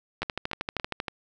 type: two click trains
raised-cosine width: 0.3 ms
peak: -13 / -15 dBFS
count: 11 / 4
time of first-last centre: 0.22-1.001 / 0.23-1.082 s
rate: 12.8 / 3.52 Hz
effects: none